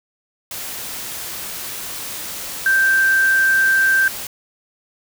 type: tone in noise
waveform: sine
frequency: 1568 Hz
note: G6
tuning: in tune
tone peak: -12 dBFS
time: 2.66-4.08 s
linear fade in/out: 2 ms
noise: white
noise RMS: -29 dBFS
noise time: 0.51-4.27 s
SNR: +14 dB
effects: none